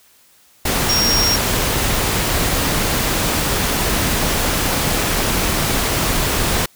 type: tone in noise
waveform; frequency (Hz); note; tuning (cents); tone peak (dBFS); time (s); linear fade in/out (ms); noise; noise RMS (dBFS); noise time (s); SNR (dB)
sine; 5580; F8; -2; -15; 0.89-1.36; 5; pink; -18; 0.65-6.66; 0
effects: white hiss -52 dBFS RMS until 6.75 s